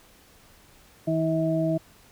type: harmonic tone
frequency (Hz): 161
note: E3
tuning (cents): -41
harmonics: 1 / 2 / 4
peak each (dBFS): -26 / -26 / -26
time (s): 1.07-1.78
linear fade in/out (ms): 10
effects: pink hiss -55 dBFS RMS until 2.11 s